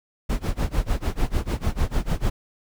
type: noise with tremolo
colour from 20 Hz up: brown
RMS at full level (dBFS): -20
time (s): 0.29-2.3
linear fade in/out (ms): 10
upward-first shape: sine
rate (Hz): 6.7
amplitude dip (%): 95
effects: none